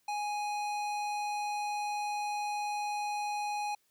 sine tone with hard clipping, 830.6 Hz, G#5, in tune, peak -34 dBFS, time 0.08-3.75 s, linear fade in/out 5 ms, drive 16 dB, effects white hiss -73 dBFS RMS until 3.9 s

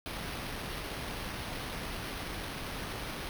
pink noise with sample-and-hold, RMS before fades -39 dBFS, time 0.06-3.29 s, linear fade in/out 0 ms, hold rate 7350 Hz, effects none

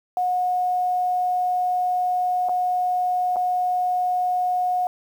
sine tone with dropouts, 726 Hz, F#5, 33 cents flat, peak -19 dBFS, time 0.17-4.87 s, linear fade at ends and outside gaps 1 ms, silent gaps 2.487-2.493 / 3.36-3.366 s, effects 8-bit

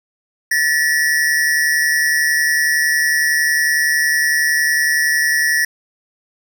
square tone pair together, 1760.1 / 1911 Hz, A6 / A#6, 0 / +43 cents, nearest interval minor second, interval 143 cents, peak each -17 dBFS, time 0.51-5.65 s, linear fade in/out 5 ms, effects none

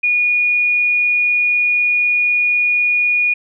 sine tone, 2448 Hz, D#7, 29 cents flat, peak -12 dBFS, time 0.03-3.34 s, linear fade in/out 10 ms, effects none

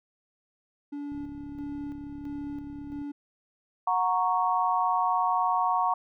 triangle tone with tremolo, 287.8 Hz, D4, 35 cents flat, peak -31 dBFS, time 0.92-3.12 s, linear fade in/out 10 ms, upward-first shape square, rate 1.5 Hz, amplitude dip 40%
click train, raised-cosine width 5 ms, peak -35 dBFS, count 67, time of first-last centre 1.12-3.017 s, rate 34.8 Hz
sine chord, F# major, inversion none, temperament equal with one note detuned, 732.3 / 932.3 / 1108.7 Hz, F#5 / A#5 / C#6, -18 / 0 / 0 cents, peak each -27 dBFS, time 3.87-5.94 s, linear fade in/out 5 ms
effects none

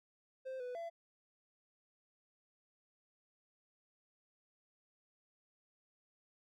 triangle tone with pitch steps, 523 / 496 / 674 Hz, C5 / B4 / E5, -1 / +7 / +38 cents, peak -39 dBFS, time 0.45-0.9 s, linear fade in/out 20 ms, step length 150 ms, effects none

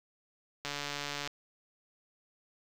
click train, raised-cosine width 0.2 ms, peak -19 dBFS, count 91, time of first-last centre 0.65-1.275 s, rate 144 Hz, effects 8-bit

